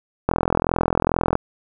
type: click train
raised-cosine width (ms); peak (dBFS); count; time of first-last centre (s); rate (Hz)
1; -3; 46; 0.29-1.354; 42.3
effects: none